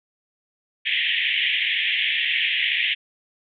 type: band-pass noise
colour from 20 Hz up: white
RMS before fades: -22 dBFS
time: 0.85-2.95 s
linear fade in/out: 20 ms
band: 1800 to 3400 Hz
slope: 96 dB/octave
effects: MP3 96 kbps